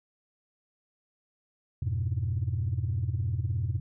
sine chord, F diminished, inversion none, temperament equal, 87.31 / 103.83 / 123.47 Hz, F2 / Ab2 / Cb3, 0 / 0 / 0 cents, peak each -30 dBFS, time 1.82-3.8 s, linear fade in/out 5 ms, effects tanh soft clip ceiling -21 dBFS

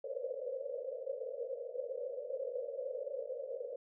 white band-pass noise, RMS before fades -41 dBFS, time 0.04-3.76 s, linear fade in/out 5 ms, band 480 to 560 Hz, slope 96 dB/octave, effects none

